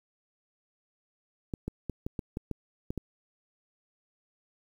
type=clicks; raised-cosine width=3 ms; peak=-20 dBFS; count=9; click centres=1.538 / 1.68 / 1.897 / 2.065 / 2.192 / 2.371 / 2.513 / 2.905 / 2.977 s; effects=9-bit